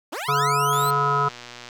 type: linear sweep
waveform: 15% pulse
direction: up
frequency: 246.9 to 4237 Hz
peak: -22 dBFS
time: 0.12-0.91 s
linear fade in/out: 10 ms
type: harmonic tone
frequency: 142.3 Hz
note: C#3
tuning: 46 cents sharp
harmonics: 1 / 3 / 5 / 7 / 9 / 10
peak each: -27 / -28 / -31 / -24 / -21 / -32 dBFS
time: 0.28-1.29 s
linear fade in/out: 10 ms
type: click train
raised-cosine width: 0.2 ms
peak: -21 dBFS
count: 117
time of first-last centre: 0.73-1.689 s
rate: 121 Hz
effects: none